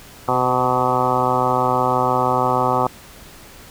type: harmonic tone with a mistuned harmonic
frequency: 126.1 Hz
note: B2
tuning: 36 cents sharp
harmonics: 1 / 2 / 3 / 4 / 5 / 6 / 7 / 8 / 9 / 10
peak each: -27 / -27 / -26 / -24 / -27 / -22 / -22 / -26 / -23 / -26 dBFS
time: 0.28-2.87 s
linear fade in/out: 2 ms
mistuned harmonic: 4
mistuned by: +24 cents
effects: pink hiss -42 dBFS RMS until 3.7 s